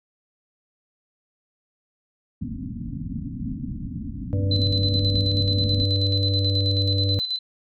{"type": "low-pass noise", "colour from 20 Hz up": "white", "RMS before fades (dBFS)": -31, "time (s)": [2.41, 5.85], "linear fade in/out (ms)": 10, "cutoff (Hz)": 280, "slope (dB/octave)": 96}
{"type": "harmonic tone", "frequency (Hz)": 98, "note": "G2", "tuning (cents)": 0, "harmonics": [1, 3, 5, 6], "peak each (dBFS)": [-20, -31, -33, -38], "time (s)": [4.33, 7.19], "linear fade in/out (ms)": 0}
{"type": "tone with tremolo", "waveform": "sine", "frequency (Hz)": 4030, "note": "B7", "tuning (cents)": 34, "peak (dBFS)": -22, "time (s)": [4.51, 7.39], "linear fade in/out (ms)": 5, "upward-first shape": "square", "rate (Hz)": 9.3, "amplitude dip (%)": 55}
{"effects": []}